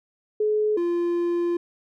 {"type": "tone pair in turn", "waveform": ["sine", "triangle"], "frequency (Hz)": [425.5, 345.8], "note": ["G#4", "F4"], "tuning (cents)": [42, -17], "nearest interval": "major third", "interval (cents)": 359, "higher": "first", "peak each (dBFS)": -19, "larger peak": "neither", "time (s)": [[0.4, 0.77], [0.77, 1.57]], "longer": "second", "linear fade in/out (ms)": 5, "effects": []}